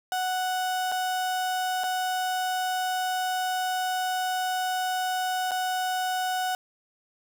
35% pulse tone with dropouts, 740 Hz, F#5, in tune, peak -24 dBFS, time 0.12-6.55 s, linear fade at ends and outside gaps 1 ms, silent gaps 0.917-0.921 / 1.836-1.84 / 5.51-5.516 s, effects none

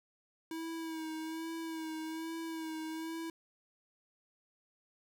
square tone with vibrato, 322.4 Hz, E4, 38 cents flat, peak -39 dBFS, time 0.51-3.3 s, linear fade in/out 2 ms, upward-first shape sine, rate 1.2 Hz, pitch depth 33 cents each way, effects none

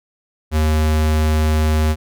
square tone, 77.5 Hz, D#2, 6 cents flat, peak -14 dBFS, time 0.51-1.96 s, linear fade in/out 50 ms, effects none

